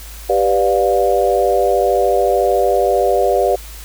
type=chord; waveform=sine; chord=G dominant seventh; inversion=none; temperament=equal with one note detuned; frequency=392 / 493.9 / 587.3 / 706.2 Hz; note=G4 / B4 / D5 / F5; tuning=0 / 0 / 0 / +19 cents; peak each=-17 dBFS; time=0.29-3.56 s; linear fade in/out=10 ms; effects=added 53 Hz sine -32 dBFS peak until 3.84 s + white hiss -37 dBFS RMS until 3.84 s